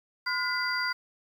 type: tone cluster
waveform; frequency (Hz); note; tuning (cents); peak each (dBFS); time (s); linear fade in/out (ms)
sine; 1023 / 1437 / 2009 / 4750; C6 / F6 / B6 / D8; -39 / +49 / +29 / +19; -35 / -30 / -33 / -33; 0.26-0.93; 10
effects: 9-bit